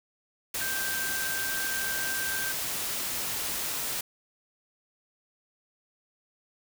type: tone in noise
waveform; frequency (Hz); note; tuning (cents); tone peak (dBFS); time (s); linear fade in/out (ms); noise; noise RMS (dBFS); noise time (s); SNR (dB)
sine; 1568; G6; 0; -32; 0.61-2.52; 5; white; -32; 0.54-4.01; -3
effects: none